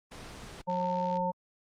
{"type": "noise", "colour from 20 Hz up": "pink", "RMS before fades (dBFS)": -44, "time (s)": [0.11, 0.62], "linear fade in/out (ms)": 10}
{"type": "harmonic tone", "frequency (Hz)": 180, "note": "F#3", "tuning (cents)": -47, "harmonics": [1, 3, 5], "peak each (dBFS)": [-34, -33, -30], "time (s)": [0.67, 1.32], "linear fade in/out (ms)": 20}
{"type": "click train", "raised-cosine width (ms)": 0.2, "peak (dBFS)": -32, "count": 34, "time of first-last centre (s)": [0.7, 1.171], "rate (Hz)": 70.1}
{"effects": ["low-pass 7000 Hz 12 dB/octave", "Opus 24 kbps"]}